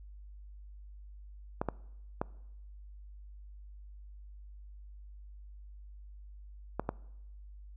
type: clicks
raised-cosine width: 1 ms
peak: -17 dBFS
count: 5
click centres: 1.615 / 1.687 / 2.215 / 6.796 / 6.891 s
effects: noise-tail reverb RT60 0.9 s tail -22 dB re dry + added 50 Hz sine -47 dBFS peak until 7.76 s